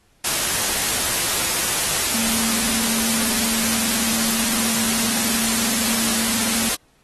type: tone in noise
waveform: sine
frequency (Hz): 226.5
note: A#3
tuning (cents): -50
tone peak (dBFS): -26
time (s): 2.14-6.69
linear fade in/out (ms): 5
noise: white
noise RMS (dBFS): -21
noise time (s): 0.24-6.75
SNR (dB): -8
effects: pink hiss -60 dBFS RMS until 7.03 s + AAC 32 kbps